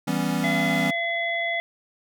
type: chord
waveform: square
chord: C# half-diminished seventh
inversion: first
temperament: equal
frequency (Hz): 164.81 / 196 / 246.9 / 277.2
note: E3 / G3 / B3 / C#4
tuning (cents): 0 / 0 / 0 / 0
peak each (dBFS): -29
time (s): 0.07-0.91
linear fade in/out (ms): 10
type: harmonic tone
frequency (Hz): 679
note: F5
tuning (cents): -49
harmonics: 1 / 3 / 5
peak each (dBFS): -28 / -25 / -35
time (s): 0.44-1.6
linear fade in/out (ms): 0
effects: none